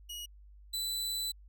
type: tone pair in turn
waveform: sawtooth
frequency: 2900 / 3989 Hz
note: F#7 / B7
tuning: -35 / +17 cents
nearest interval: tritone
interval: 552 cents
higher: second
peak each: -37 / -30 dBFS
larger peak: second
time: 0.09-0.26 / 0.73-1.32 s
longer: second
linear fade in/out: 10 ms
effects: added 50 Hz sine -52 dBFS peak until 1.48 s